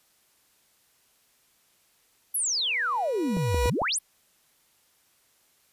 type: exponential two-way sweep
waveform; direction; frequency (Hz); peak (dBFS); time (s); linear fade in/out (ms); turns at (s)
sine; down then up; 12000 to 56.9 to 12000; -24; 2.34-3.99; 10; 3.65
type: tone with exponential growth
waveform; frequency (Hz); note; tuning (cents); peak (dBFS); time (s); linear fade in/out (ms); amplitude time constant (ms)
30% pulse; 486.1; B4; -28; -20; 2.36-3.7; 5; 290
type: clicks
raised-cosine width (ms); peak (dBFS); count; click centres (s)
2; -18; 4; 3.369 / 3.545 / 3.658 / 3.818
effects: white hiss -65 dBFS RMS until 5.72 s + resampled to 32000 Hz